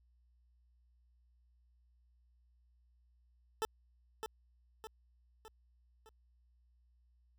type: tone with echo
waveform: 20% pulse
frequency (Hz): 440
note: A4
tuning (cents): 0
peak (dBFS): -28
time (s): 3.62-3.65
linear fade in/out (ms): 0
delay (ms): 610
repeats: 4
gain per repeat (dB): -6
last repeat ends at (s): 6.09
effects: added 60 Hz sine -67 dBFS peak until 7.38 s